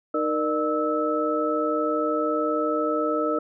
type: tone cluster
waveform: sine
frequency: 307.6 / 469.1 / 602 / 1305 Hz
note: D#4 / A#4 / D5 / E6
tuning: -20 / +11 / +43 / -18 cents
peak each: -27 dBFS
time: 0.14-3.39 s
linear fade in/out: 5 ms
effects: none